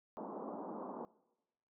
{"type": "band-pass noise", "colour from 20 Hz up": "pink", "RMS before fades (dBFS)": -45, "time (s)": [0.17, 1.05], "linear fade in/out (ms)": 0, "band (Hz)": [200, 1100], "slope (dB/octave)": 48, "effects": ["noise-tail reverb RT60 1.0 s tail -22 dB re dry"]}